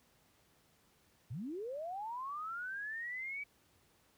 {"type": "linear sweep", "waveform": "sine", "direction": "up", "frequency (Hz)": [96, 2300], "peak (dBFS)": -39, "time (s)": [1.3, 3.44], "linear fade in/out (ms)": 10, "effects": ["pink hiss -70 dBFS RMS until 4.17 s", "high-pass 60 Hz 12 dB/octave"]}